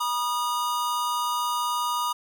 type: tone pair together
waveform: square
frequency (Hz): 966 / 1227.2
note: B5 / D#6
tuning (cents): -39 / -24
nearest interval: major third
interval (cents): 415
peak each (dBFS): -28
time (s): 0-2.13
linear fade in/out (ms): 10
effects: none